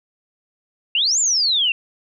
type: exponential two-way sweep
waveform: sine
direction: up then down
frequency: 2670 to 7459 to 2670 Hz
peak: -15 dBFS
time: 0.95-1.72 s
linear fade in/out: 2 ms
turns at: 1.19 s
effects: none